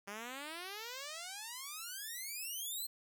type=exponential sweep; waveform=5% pulse; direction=up; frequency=196 to 4235 Hz; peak=-32 dBFS; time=0.07-2.87 s; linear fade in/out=10 ms; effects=none